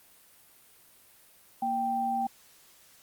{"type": "tone pair together", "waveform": "sine", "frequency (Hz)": [234.4, 784], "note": ["A#3", "G5"], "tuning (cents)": [10, 0], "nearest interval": "octave + major sixth", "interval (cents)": 2090, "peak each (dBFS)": [-35, -27], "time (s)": [1.62, 2.27], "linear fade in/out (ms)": 5, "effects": ["white hiss -58 dBFS RMS until 3.02 s", "Opus 32 kbps"]}